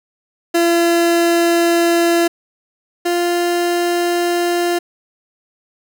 30% pulse tone pair in turn, 340 / 348.3 Hz, F4 / F4, -46 / -5 cents, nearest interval unison, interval 41 cents, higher second, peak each -9 / -12 dBFS, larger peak first, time 0.54-2.28 / 3.05-4.79 s, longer neither, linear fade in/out 10 ms, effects none

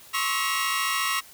sawtooth tone cluster, 1070 / 1124 / 1297 / 1914 / 2797 Hz, C6 / C#6 / E6 / A#6 / F7, +38 / +24 / -28 / +45 / +2 cents, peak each -27 dBFS, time 0.13-1.21 s, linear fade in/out 20 ms, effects white hiss -49 dBFS RMS until 1.33 s

